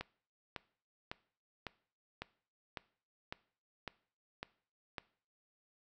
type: click train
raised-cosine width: 0.3 ms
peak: -24 dBFS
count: 10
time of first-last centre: 0.01-4.982 s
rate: 1.81 Hz
effects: noise-tail reverb RT60 0.5 s tail -20 dB re dry